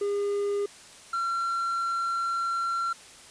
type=tone pair in turn; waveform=triangle; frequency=405.7 / 1364.6 Hz; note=G#4 / F6; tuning=-41 / -41 cents; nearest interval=octave + major sixth; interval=2100 cents; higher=second; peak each=-23 / -24 dBFS; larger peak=first; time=0.01-0.66 / 1.13-2.93 s; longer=second; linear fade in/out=5 ms; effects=white hiss -49 dBFS RMS until 3.3 s + resampled to 22050 Hz